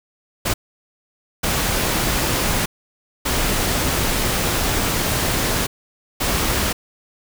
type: noise bursts at uneven times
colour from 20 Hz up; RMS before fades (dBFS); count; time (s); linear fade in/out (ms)
pink; -20; 4; 0.45-0.54 / 1.43-2.66 / 3.25-5.67 / 6.2-6.73; 10
effects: none